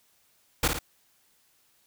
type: noise with echo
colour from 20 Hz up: pink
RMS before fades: -23 dBFS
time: 0.63-0.68 s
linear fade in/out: 5 ms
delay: 55 ms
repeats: 2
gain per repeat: -5 dB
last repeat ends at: 0.79 s
effects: white hiss -66 dBFS RMS until 1.86 s